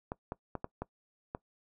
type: clicks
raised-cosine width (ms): 1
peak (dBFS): -22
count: 6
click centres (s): 0.119 / 0.321 / 0.553 / 0.644 / 0.82 / 1.349
effects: noise-tail reverb RT60 0.1 s tail -21 dB re dry